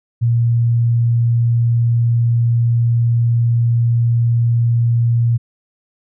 sine tone, 117.6 Hz, A#2, 16 cents sharp, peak -11 dBFS, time 0.21-5.38 s, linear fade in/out 20 ms, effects none

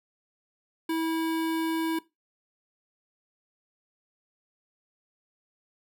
square tone with notch filter, 324.9 Hz, E4, 25 cents flat, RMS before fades -28 dBFS, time 0.89-1.99 s, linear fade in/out 5 ms, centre 6200 Hz, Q 1.8, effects noise-tail reverb RT60 0.2 s tail -18 dB re dry

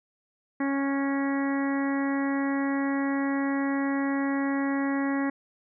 harmonic tone with a mistuned harmonic, 276.3 Hz, C#4, 6 cents flat, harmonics 1 / 2 / 3 / 4 / 5 / 6 / 7 / 8, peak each -25 / -36 / -37 / -38 / -43 / -39 / -37 / -46 dBFS, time 0.6-5.3 s, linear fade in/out 5 ms, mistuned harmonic 5, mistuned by +19 cents, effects none

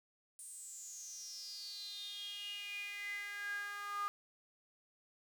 sawtooth tone with high-pass filter sweep, 407.5 Hz, G#4, 33 cents flat, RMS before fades -45 dBFS, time 0.39-4.08 s, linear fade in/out 0 ms, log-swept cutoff 9000 to 1200 Hz, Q 9.9, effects none

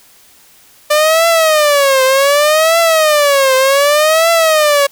sawtooth tone with vibrato, 592 Hz, D5, 14 cents sharp, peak -4 dBFS, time 0.9-4.87 s, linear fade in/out 10 ms, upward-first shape triangle, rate 0.66 Hz, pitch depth 230 cents each way, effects white hiss -45 dBFS RMS until 4.91 s

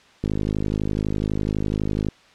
click train, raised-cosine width 3 ms, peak -11 dBFS, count 97, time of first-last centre 0.24-2.086 s, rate 52 Hz, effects white hiss -52 dBFS RMS until 2.34 s + low-pass 4000 Hz 12 dB/octave

